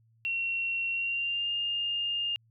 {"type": "tone with pitch glide", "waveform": "sine", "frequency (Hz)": [2731, 2819], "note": ["F7", "F7"], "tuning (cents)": [-39, 16], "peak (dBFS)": -28, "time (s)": [0.25, 2.36], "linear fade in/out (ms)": 0, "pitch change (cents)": 55, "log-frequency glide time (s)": [0.91, 1.51], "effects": ["added 113 Hz sine -62 dBFS peak until 2.5 s"]}